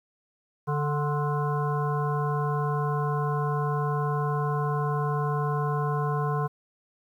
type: harmonic tone with a mistuned harmonic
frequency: 146.6 Hz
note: D3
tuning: 3 cents flat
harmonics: 1 / 3 / 5 / 7 / 9 / 10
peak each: -26 / -32 / -35 / -31 / -41 / -42 dBFS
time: 0.67-6.48 s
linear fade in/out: 20 ms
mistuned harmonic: 7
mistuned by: +34 cents
effects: 10-bit